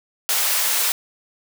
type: high-pass noise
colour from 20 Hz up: white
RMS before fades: -20 dBFS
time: 0.29-0.92 s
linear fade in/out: 0 ms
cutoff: 650 Hz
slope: 12 dB/octave
effects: none